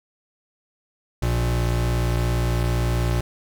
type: tone pair together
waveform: square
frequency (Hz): 58.67 / 118.4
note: A#1 / A#2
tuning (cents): +12 / +27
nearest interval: octave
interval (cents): 1215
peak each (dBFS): -23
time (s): 1.22-3.21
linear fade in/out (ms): 5
effects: none